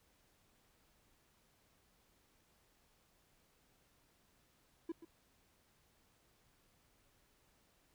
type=tone with echo; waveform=triangle; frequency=331.9 Hz; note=E4; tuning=12 cents sharp; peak=-36 dBFS; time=4.89-4.92 s; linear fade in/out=5 ms; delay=130 ms; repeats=1; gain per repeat=-13 dB; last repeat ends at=5.05 s; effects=pink hiss -73 dBFS RMS until 7.94 s